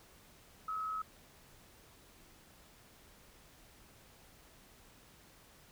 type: tone with amplitude modulation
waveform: sine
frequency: 1284 Hz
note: E6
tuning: 46 cents flat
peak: -34 dBFS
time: 0.68-1.02 s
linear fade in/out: 5 ms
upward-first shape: sine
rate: 96.4 Hz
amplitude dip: 35%
effects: pink hiss -61 dBFS RMS until 5.71 s